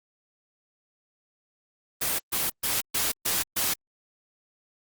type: noise bursts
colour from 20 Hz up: white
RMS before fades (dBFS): -26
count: 6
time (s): 2.01-3.74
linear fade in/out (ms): 10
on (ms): 180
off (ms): 130
effects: Opus 24 kbps